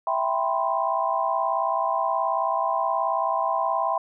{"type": "chord", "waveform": "sine", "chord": "C major seventh", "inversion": "first", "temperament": "equal", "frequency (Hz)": [659.3, 784, 987.8, 1046.5], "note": ["E5", "G5", "B5", "C6"], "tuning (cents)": [0, 0, 0, 0], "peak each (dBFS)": -27, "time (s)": [0.07, 3.98], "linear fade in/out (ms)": 2, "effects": []}